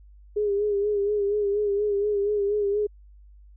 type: tone with vibrato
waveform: sine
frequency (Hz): 409.8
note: G#4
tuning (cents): -23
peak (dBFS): -21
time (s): 0.36-2.87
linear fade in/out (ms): 10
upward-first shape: sine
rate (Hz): 4.2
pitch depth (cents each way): 49
effects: added 50 Hz sine -47 dBFS peak until 3.56 s